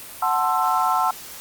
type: chord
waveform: sine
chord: F# half-diminished seventh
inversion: none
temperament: equal with one note detuned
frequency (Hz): 740 / 880 / 1046.5 / 1330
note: F#5 / A5 / C6 / E6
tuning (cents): 0 / 0 / 0 / +15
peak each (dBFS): -23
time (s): 0.22-1.11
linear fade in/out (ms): 5
effects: white hiss -38 dBFS RMS until 1.4 s + Opus 32 kbps